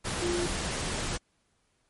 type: tone in noise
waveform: sine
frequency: 349.2 Hz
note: F4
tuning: in tune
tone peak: -28 dBFS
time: 0.21-0.47 s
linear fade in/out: 20 ms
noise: pink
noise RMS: -32 dBFS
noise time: 0.04-1.18 s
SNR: +1 dB
effects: pink hiss -72 dBFS RMS until 1.89 s + MP3 48 kbps